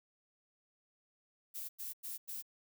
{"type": "noise bursts", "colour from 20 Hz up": "violet", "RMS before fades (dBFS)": -43, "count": 4, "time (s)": [1.54, 2.425], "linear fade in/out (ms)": 20, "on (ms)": 150, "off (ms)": 95, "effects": []}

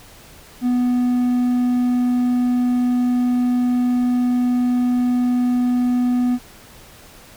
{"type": "tone", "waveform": "triangle", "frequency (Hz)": 246.9, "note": "B3", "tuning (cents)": 0, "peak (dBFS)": -13, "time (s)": [0.61, 6.39], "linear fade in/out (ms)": 50, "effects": ["pink hiss -44 dBFS RMS until 7.36 s"]}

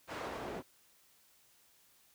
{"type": "noise with band-pass filter sweep", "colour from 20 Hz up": "pink", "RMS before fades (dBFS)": -42, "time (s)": [0.07, 0.63], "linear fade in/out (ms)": 50, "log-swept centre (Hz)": [1000, 390], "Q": 0.71, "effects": ["white hiss -67 dBFS RMS until 2.14 s"]}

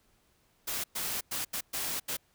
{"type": "noise bursts at uneven times", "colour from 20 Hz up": "white", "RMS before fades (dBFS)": -34, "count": 6, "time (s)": [[0.67, 0.84], [0.95, 1.21], [1.31, 1.45], [1.53, 1.61], [1.73, 2], [2.08, 2.17]], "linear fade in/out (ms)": 10, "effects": ["pink hiss -69 dBFS RMS until 2.34 s"]}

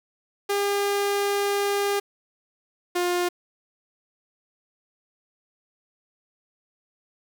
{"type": "tone pair in turn", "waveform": "sawtooth", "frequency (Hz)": [403.3, 354.3], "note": ["G4", "F4"], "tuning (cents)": [49, 25], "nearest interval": "major second", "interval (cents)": 224, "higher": "first", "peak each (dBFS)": -18, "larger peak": "neither", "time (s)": [[0.49, 2], [2.95, 3.29]], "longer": "first", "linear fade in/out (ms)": 10, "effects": ["8-bit"]}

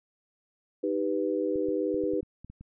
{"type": "chord", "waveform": "sine", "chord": "Eb augmented", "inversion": "none", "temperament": "equal", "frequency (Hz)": [311.1, 392, 493.9], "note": ["Eb4", "G4", "B4"], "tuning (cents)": [0, 0, 0], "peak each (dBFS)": -30, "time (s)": [0.83, 2.21], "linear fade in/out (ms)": 10}
{"type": "clicks", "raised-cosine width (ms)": 5, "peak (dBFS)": -33, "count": 9, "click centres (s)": [1.558, 1.687, 1.944, 2.038, 2.136, 2.23, 2.446, 2.5, 2.61]}
{"effects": []}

